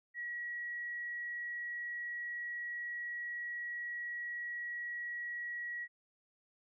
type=tone; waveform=sine; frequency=1917 Hz; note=A#6; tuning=48 cents sharp; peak=-38 dBFS; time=0.14-5.88 s; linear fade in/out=50 ms; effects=none